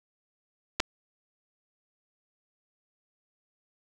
clicks, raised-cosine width 0.2 ms, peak -11 / -7 dBFS, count 2, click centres 0.799 / 0.802 s, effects none

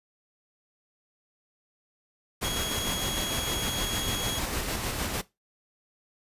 pink noise with tremolo, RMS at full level -30 dBFS, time 2.41-5.22 s, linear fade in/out 20 ms, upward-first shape square, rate 6.6 Hz, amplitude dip 30%
sawtooth tone, 3316 Hz, G#7, 3 cents flat, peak -29 dBFS, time 2.44-4.39 s, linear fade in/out 5 ms
effects noise-tail reverb RT60 0.2 s tail -18 dB re dry + resampled to 32000 Hz

